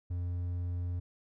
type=tone; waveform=triangle; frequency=88.2 Hz; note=F2; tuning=18 cents sharp; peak=-30 dBFS; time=0.1-1 s; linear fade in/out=10 ms; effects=none